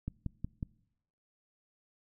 click train, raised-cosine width 5 ms, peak -23 dBFS, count 4, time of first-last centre 0.08-0.628 s, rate 5.47 Hz, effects noise-tail reverb RT60 0.8 s tail -23 dB re dry

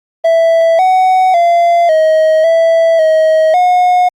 triangle tone with pitch steps, 660 / 747 / 687 / 631 / 659 / 633 / 723 Hz, E5 / F#5 / F5 / D#5 / E5 / D#5 / F#5, +2 / +16 / -29 / +24 / -1 / +30 / -40 cents, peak -4 dBFS, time 0.24-4.09 s, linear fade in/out 10 ms, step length 550 ms, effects Opus 32 kbps

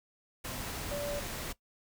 sine tone in noise, 578 Hz, D5, 28 cents flat, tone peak -34 dBFS, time 0.91-1.2 s, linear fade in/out 10 ms, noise pink, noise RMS -39 dBFS, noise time 0.44-1.53 s, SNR +2 dB, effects noise-tail reverb RT60 0.1 s tail -18 dB re dry

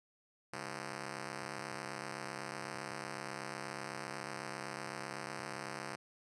5% pulse ring-modulated tone, 173.8 Hz, F3, 8 cents flat, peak -27 dBFS, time 0.53-5.96 s, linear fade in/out 5 ms, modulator 34 Hz, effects resampled to 24000 Hz

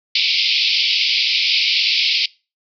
white band-pass noise, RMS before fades -17 dBFS, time 0.15-2.26 s, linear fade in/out 5 ms, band 2200 to 5100 Hz, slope 96 dB/octave, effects noise-tail reverb RT60 0.3 s tail -23 dB re dry

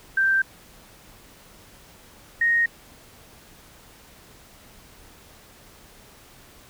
sine tone pair in turn, 1568 / 1864.7 Hz, G6 / A#6, 0 / 0 cents, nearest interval minor third, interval 300 cents, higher second, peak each -17 dBFS, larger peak neither, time 0.17-0.42 / 2.41-2.66 s, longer neither, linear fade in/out 5 ms, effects pink hiss -50 dBFS RMS until 6.69 s

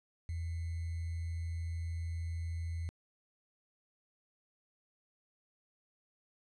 sine tone with sample-and-hold, 83.4 Hz, E2, 21 cents sharp, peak -35 dBFS, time 0.29-2.89 s, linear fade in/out 0 ms, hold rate 2100 Hz, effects resampled to 24000 Hz

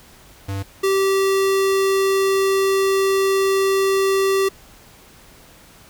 square tone pair in turn, 98 / 388.2 Hz, G2 / G4, 0 / -17 cents, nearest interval 2 octaves, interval 2383 cents, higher second, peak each -24 / -16 dBFS, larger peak second, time 0.48-0.63 / 0.83-4.49 s, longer second, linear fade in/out 10 ms, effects pink hiss -47 dBFS RMS until 5.89 s

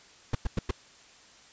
brown noise bursts, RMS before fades -26 dBFS, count 4, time 0.33-0.711 s, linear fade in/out 5 ms, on 21 ms, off 99 ms, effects white hiss -55 dBFS RMS until 1.52 s + resampled to 16000 Hz

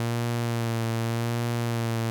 sawtooth tone with vibrato, 116.4 Hz, A#2, 2 cents flat, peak -21 dBFS, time 0-2.1 s, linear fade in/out 0 ms, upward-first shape sine, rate 0.85 Hz, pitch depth 30 cents each way, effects none

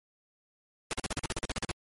pink noise bursts, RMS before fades -32 dBFS, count 13, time 0.91-1.713 s, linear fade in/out 0 ms, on 23 ms, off 42 ms, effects MP3 48 kbps

